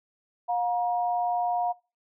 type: tone pair together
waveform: sine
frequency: 712.2 / 950 Hz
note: F5 / A#5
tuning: +34 / +33 cents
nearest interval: perfect fourth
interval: 499 cents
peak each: -25 / -30 dBFS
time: 0.48-1.73 s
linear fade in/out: 20 ms
effects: noise-tail reverb RT60 0.3 s tail -22 dB re dry